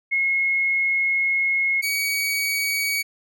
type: tone pair in turn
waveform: sine / sawtooth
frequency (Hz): 2167 / 2258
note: C#7 / C#7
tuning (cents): -40 / +31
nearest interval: minor second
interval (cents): 71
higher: second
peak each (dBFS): -18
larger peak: neither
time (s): 0.11-1.82 / 1.82-3.03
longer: first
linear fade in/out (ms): 20
effects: none